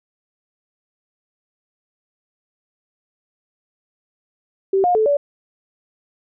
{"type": "tone with pitch steps", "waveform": "sine", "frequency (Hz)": [387.1, 713, 436, 574], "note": ["G4", "F5", "A4", "D5"], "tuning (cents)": [-22, 36, -16, -40], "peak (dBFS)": -13, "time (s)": [4.73, 5.17], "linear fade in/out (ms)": 5, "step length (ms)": 110, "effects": []}